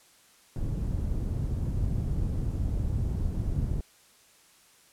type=low-pass noise; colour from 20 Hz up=white; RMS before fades=-29 dBFS; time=0.56-3.81 s; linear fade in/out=2 ms; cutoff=100 Hz; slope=12 dB/octave; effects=white hiss -59 dBFS RMS until 4.92 s + low-pass 11000 Hz 12 dB/octave